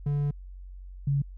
triangle / sine tone pair in turn, 144.4 / 140.05 Hz, D3 / C#3, -29 / +18 cents, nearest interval minor second, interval 53 cents, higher first, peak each -22 dBFS, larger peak neither, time 0.06-0.31 / 1.07-1.22 s, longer first, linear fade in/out 5 ms, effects added 46 Hz sine -40 dBFS peak until 1.37 s

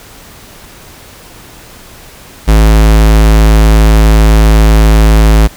square tone, 53.8 Hz, A1, 38 cents flat, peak -3 dBFS, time 2.47-5.48 s, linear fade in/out 20 ms, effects pink hiss -34 dBFS RMS until 5.56 s

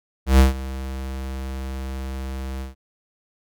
square tone with ADSR envelope, 66.1 Hz, C2, 18 cents sharp, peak -9 dBFS, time 0.26-2.75 s, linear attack 130 ms, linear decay 140 ms, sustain -19 dB, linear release 140 ms, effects none

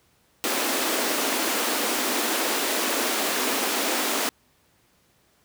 pink high-pass noise, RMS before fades -25 dBFS, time 0.44-4.29 s, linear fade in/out 0 ms, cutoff 240 Hz, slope 48 dB/octave, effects pink hiss -63 dBFS RMS until 5.44 s + high-pass 60 Hz 12 dB/octave

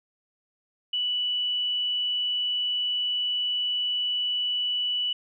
sine tone, 2960 Hz, F#7, in tune, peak -24 dBFS, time 0.93-5.13 s, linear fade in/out 5 ms, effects none

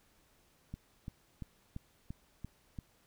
click train, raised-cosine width 5 ms, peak -29 dBFS, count 7, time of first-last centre 0.74-2.788 s, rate 2.93 Hz, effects pink hiss -69 dBFS RMS until 3.06 s

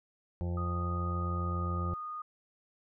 harmonic tone, 87.31 Hz, F2, in tune, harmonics 1 / 2 / 4 / 5 / 6 / 7 / 8 / 9 / 10, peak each -32 / -38 / -44 / -57 / -47 / -54 / -59 / -54 / -57 dBFS, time 0.41-1.94 s, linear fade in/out 0 ms
sine tone with pitch glide, 1240 to 1231.4 Hz, D#6 to D#6, -6 to -18 cents, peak -37 dBFS, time 0.57-2.22 s, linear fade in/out 5 ms, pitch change -12 cents, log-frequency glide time 1.17-2.08 s
effects none

